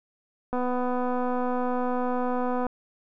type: click train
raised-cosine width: 1 ms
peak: -16 dBFS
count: 533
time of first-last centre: 0.53-2.667 s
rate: 249 Hz
effects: none